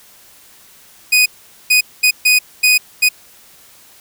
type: tone bursts at uneven times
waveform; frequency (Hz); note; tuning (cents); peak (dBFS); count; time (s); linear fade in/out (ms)
sawtooth; 2489; D#7; 0; -5; 6; 1.12-1.26 / 1.7-1.81 / 2.03-2.11 / 2.25-2.39 / 2.63-2.78 / 3.02-3.09; 10
effects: white hiss -45 dBFS RMS until 4 s